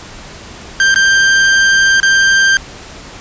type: tone with dropouts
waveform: 40% pulse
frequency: 1578 Hz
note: G6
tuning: 11 cents sharp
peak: -6 dBFS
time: 0.8-2.57 s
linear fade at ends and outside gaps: 1 ms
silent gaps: 0.943-0.959 / 2.001-2.03 s
effects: pink hiss -32 dBFS RMS until 3.2 s + resampled to 16000 Hz